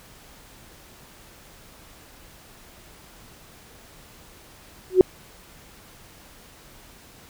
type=tone with exponential growth; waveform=sine; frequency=370 Hz; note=F#4; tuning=in tune; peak=-4 dBFS; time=4.9-5.01 s; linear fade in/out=1 ms; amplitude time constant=23 ms; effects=pink hiss -49 dBFS RMS until 7.29 s